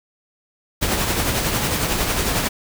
pink noise with tremolo, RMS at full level -19 dBFS, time 0.81-2.49 s, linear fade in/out 20 ms, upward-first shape triangle, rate 11 Hz, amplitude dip 45%, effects none

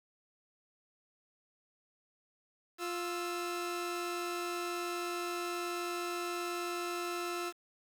sawtooth tone pair together, 350.2 / 1322 Hz, F4 / E6, +5 / +5 cents, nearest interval octave + major seventh, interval 2300 cents, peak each -33 / -36 dBFS, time 2.78-7.53 s, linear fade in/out 50 ms, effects low-pass 11000 Hz 12 dB/octave + 9-bit

